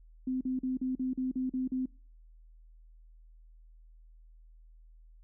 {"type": "tone bursts", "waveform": "sine", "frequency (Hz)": 257.9, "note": "C4", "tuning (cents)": -25, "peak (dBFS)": -29, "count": 9, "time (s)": [0.27, 1.858], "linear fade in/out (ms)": 5, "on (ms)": 140, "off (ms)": 41, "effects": ["noise-tail reverb RT60 0.4 s tail -24 dB re dry", "added 40 Hz sine -53 dBFS peak until 5.23 s"]}